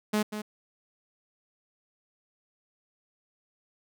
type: tone with echo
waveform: sawtooth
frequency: 211.8 Hz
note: G#3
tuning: 34 cents sharp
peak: -20 dBFS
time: 0.13-0.23 s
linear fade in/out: 10 ms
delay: 190 ms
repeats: 1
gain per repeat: -9 dB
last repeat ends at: 0.42 s
effects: none